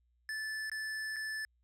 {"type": "tone with dropouts", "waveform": "square", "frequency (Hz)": 1747, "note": "A6", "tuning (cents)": -13, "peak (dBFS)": -37, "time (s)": [0.29, 1.45], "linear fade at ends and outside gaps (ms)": 1, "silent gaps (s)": [[0.698, 0.716], [1.161, 1.165]], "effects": ["added 60 Hz sine -70 dBFS peak until 1.63 s", "low-pass 10000 Hz 12 dB/octave"]}